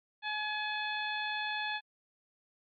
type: harmonic tone with a mistuned harmonic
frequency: 848 Hz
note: G#5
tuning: 36 cents sharp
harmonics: 1 / 2 / 3 / 4 / 5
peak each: -38 / -37 / -40 / -41 / -47 dBFS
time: 0.22-1.81 s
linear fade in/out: 50 ms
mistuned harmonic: 4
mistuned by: +31 cents
effects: AAC 64 kbps